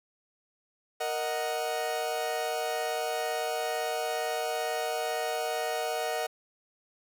40% pulse chord, D# minor, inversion second, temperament equal, 466.2 / 622.3 / 740 Hz, A#4 / D#5 / F#5, 0 / 0 / 0 cents, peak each -34 / -33 / -32 dBFS, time 1-6.27 s, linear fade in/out 10 ms, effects none

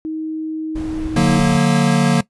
sine tone, 315.1 Hz, D#4, 22 cents sharp, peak -21 dBFS, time 0.05-1.39 s, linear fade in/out 0 ms
brown noise, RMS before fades -28 dBFS, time 0.75-1.57 s, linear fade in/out 10 ms
square chord, D augmented, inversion none, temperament equal with one note detuned, 146.83 / 182.03 / 233.1 Hz, D3 / F#3 / A#3, 0 / -28 / 0 cents, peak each -17 dBFS, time 1.16-2.21 s, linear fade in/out 5 ms
effects noise-tail reverb RT60 0.1 s tail -19 dB re dry + resampled to 24000 Hz

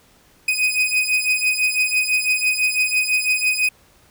40% pulse beating tone pair, 2500 / 2506 Hz, D#7 / D#7, +8 / +12 cents, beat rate 6 Hz, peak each -19 dBFS, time 0.48-3.69 s, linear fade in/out 5 ms, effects pink hiss -54 dBFS RMS until 4.1 s

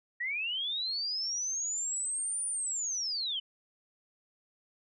sine linear two-way sweep, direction up then down, 1864.7 to 9450 to 2963 Hz, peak -31 dBFS, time 0.2-3.4 s, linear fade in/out 10 ms, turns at 2.46 s, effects none

